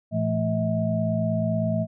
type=tone cluster; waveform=sine; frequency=112.9 / 169.2 / 218.8 / 640 Hz; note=A2 / E3 / A3 / D#5; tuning=+45 / +45 / -9 / +49 cents; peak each=-27 dBFS; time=0.11-1.87 s; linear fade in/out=50 ms; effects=none